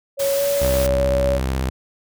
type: tone with pitch glide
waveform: sine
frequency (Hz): 554.4 to 565.1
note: C#5 to C#5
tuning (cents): 0 to +33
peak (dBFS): -17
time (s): 0.17-1.4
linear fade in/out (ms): 50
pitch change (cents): +33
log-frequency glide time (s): 0.34-0.44
type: noise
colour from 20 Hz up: white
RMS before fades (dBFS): -28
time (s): 0.19-0.87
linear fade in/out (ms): 10
type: tone with vibrato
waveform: sawtooth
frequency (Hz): 65.41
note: C2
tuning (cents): 0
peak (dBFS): -16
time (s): 0.61-1.7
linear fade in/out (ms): 10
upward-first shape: triangle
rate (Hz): 16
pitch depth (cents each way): 100
effects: none